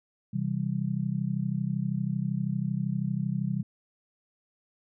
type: chord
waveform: sine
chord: C major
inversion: none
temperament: just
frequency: 130.81 / 163.52 / 196.22 Hz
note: C3 / E3 / G3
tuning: 0 / -14 / +2 cents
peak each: -31 dBFS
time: 0.33-3.63 s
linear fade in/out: 10 ms
effects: none